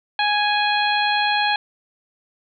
harmonic tone, 831 Hz, G#5, 1 cent sharp, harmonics 1 / 2 / 3 / 4 / 5, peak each -20 / -23 / -25 / -26 / -27 dBFS, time 0.19-1.56 s, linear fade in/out 2 ms, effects none

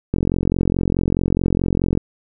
click train, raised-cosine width 3 ms, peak -5 dBFS, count 83, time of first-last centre 0.14-1.974 s, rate 44.7 Hz, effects none

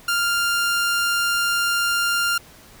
sawtooth tone, 1396.9 Hz, F6, in tune, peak -15 dBFS, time 0.08-2.38 s, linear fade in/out 5 ms, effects pink hiss -47 dBFS RMS until 2.8 s

